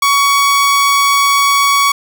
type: tone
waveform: sawtooth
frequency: 1123 Hz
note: C#6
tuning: 22 cents sharp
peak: -5 dBFS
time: 0.02-1.92 s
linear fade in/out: 5 ms
effects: none